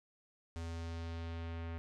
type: tone with low-pass filter sweep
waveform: square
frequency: 83.2 Hz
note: E2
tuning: 17 cents sharp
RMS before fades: -42 dBFS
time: 0.56-1.78 s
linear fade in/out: 0 ms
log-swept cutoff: 7600 to 2300 Hz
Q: 1.2
effects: none